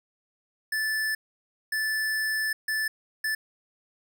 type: tone bursts at uneven times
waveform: square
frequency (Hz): 1750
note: A6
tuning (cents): -10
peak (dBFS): -26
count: 4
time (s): 0.72-1.15 / 1.72-2.53 / 2.68-2.88 / 3.24-3.35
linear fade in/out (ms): 5
effects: none